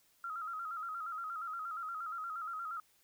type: tone with vibrato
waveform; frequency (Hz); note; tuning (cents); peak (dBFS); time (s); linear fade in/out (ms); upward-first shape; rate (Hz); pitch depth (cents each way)
sine; 1317; E6; -2; -38; 0.24-2.8; 2; square; 8.5; 73
effects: white hiss -70 dBFS RMS until 3.03 s